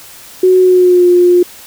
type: tone with pitch glide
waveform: sine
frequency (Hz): 370 to 354.9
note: F#4 to F4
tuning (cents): 0 to +28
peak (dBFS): -4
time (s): 0.43-1.43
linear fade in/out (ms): 5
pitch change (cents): -72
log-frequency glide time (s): 0.6-1.06
effects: white hiss -35 dBFS RMS until 1.66 s